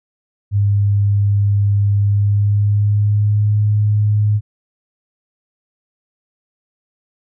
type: tone with pitch glide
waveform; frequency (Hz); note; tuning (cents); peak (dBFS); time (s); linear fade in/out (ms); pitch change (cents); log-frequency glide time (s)
sine; 101.4 to 104.98; G#2 to G#2; -41 to +19; -11; 0.51-4.41; 50; +60; 1.99-3.57
effects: none